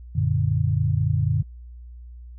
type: chord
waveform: sine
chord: Gb augmented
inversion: none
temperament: equal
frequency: 92.5 / 116.54 / 146.83 Hz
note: Gb2 / Bb2 / D3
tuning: 0 / 0 / 0 cents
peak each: -23 dBFS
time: 0.15-1.43 s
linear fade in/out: 10 ms
effects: added 60 Hz sine -38 dBFS peak until 2.38 s